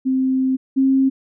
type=tone pair in turn; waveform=sine; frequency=261.7 / 267.2 Hz; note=C4 / C4; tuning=0 / +36 cents; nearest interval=unison; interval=36 cents; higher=second; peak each=-15 / -12 dBFS; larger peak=second; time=0.05-0.57 / 0.76-1.1 s; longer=first; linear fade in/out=20 ms; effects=none